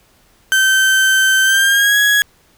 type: tone with pitch glide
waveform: 35% pulse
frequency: 1547 to 1667.6 Hz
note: G6 to G#6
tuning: -23 to +7 cents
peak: -8 dBFS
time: 0.52-2.22 s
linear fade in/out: 0 ms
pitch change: +130 cents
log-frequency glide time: 1.43-1.98 s
effects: pink hiss -53 dBFS RMS until 2.57 s